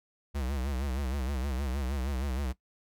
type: tone with vibrato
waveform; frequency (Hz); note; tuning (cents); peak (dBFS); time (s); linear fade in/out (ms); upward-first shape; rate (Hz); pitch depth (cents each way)
square; 67; C2; +42; -31; 0.34-2.53; 20; sine; 6.4; 130
effects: noise-tail reverb RT60 0.1 s tail -17 dB re dry